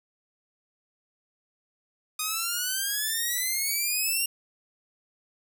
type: exponential sweep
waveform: 5% pulse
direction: up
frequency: 1233 to 2800 Hz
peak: -16 dBFS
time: 2.19-4.26 s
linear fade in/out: 5 ms
effects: none